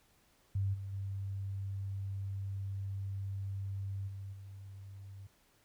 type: tone with level steps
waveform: sine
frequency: 98 Hz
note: G2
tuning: in tune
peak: -30 / -39 / -36 / -41 / -46 dBFS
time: 0.55-5.27 s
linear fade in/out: 5 ms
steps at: 0.73 / 0.92 / 4.07 / 4.32 s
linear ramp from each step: 20 ms
effects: pink hiss -69 dBFS RMS until 5.64 s